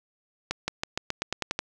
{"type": "accelerating click train", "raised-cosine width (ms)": 0.2, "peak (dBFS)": -10, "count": 10, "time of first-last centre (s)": [0.51, 1.591], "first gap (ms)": 170, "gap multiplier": 0.91, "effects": []}